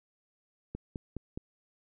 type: click train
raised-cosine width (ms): 3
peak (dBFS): -24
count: 4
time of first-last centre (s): 0.75-1.375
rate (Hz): 4.8
effects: none